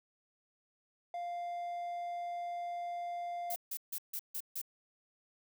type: tone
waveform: triangle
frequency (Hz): 698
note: F5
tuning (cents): -1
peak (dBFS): -35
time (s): 1.14-3.55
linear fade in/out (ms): 2
type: noise bursts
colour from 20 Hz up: violet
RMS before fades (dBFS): -39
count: 6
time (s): 3.5-4.616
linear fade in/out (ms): 5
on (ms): 61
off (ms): 150
effects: none